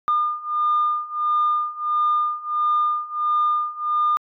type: beating tone pair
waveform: sine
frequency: 1209 / 1210.5 Hz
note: D6 / D#6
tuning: +50 / -48 cents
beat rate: 1.5 Hz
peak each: -22 / -20 dBFS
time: 0.08-4.17 s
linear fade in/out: 0 ms
effects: tanh soft clip ceiling -12 dBFS